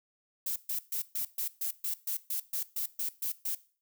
violet noise bursts, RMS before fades -33 dBFS, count 14, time 0.46-3.55 s, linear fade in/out 5 ms, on 100 ms, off 130 ms, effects noise-tail reverb RT60 0.4 s tail -18 dB re dry

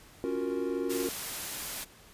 triangle chord, Gb major seventh, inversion second, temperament equal, 277.2 / 349.2 / 370 / 466.2 Hz, Db4 / F4 / Gb4 / Bb4, 0 / 0 / 0 / 0 cents, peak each -33 dBFS, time 0.24-1.09 s, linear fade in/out 0 ms
white noise, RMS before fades -37 dBFS, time 0.89-1.85 s, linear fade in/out 20 ms
effects pink hiss -55 dBFS RMS until 2.13 s + resampled to 32000 Hz

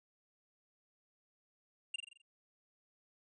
square tone with echo, 2794 Hz, F7, in tune, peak -35 dBFS, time 1.94-1.96 s, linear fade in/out 5 ms, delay 43 ms, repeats 6, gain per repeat -5 dB, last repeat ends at 2.218 s, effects resampled to 22050 Hz

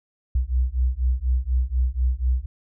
sine beating tone pair, 60.9 / 65 Hz, B1 / C2, -24 / -11 cents, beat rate 4.1 Hz, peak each -22 dBFS, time 0.35-2.46 s, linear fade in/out 5 ms, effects none

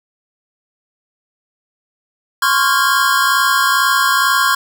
square chord, Db major seventh, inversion third, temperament equal with one note detuned, 1046.5 / 1108.7 / 1396.9 / 1622.3 Hz, C6 / Db6 / F6 / Ab6, 0 / 0 / 0 / -41 cents, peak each -18 dBFS, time 2.42-4.55 s, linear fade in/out 5 ms
clicks, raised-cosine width 0.2 ms, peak -24 dBFS, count 4, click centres 2.972 / 3.576 / 3.792 / 3.969 s
effects none

